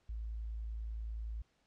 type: tone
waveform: sine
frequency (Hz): 55.2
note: A1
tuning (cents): +6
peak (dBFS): -38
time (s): 0.09-1.42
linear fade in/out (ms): 5
effects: pink hiss -75 dBFS RMS until 1.66 s + low-pass 6000 Hz 12 dB/octave